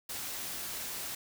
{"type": "noise", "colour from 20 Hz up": "white", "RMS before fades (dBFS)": -39, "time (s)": [0.09, 1.15], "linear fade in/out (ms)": 5, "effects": []}